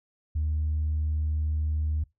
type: tone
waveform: sine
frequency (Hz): 76.7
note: D#2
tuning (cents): -24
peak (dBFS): -23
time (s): 0.35-2.04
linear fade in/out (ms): 10
effects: noise-tail reverb RT60 0.2 s tail -23 dB re dry + tanh soft clip ceiling -21 dBFS